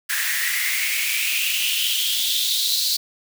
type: noise with high-pass filter sweep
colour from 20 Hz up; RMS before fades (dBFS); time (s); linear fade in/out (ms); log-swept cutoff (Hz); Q
white; -22; 0.09-2.97; 10; 1700 to 4300; 6.3
effects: none